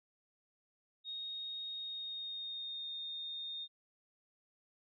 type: tone with pitch glide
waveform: sine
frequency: 3729 to 3671 Hz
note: A#7 to A#7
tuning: 0 to -27 cents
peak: -40 dBFS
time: 1.04-3.68 s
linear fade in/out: 50 ms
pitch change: -27 cents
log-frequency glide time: 1.74-2.94 s
effects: none